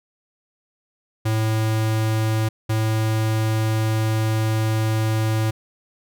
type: tone bursts at uneven times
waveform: square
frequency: 110 Hz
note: A2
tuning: in tune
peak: -19 dBFS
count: 2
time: 1.25-2.49 / 2.69-5.51 s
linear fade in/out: 10 ms
effects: none